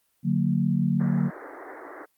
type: chord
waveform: sine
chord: D augmented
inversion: none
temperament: just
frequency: 146.83 / 183.54 / 229.4 Hz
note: D3 / F#3 / A#3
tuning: 0 / -14 / -28 cents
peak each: -25 / -24 / -26 dBFS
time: 0.23-1.31 s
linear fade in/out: 50 ms
type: band-pass noise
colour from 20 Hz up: pink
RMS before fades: -41 dBFS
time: 0.99-2.06 s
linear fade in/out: 20 ms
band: 280 to 2000 Hz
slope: 96 dB/octave
effects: white hiss -70 dBFS RMS until 2.17 s + Opus 32 kbps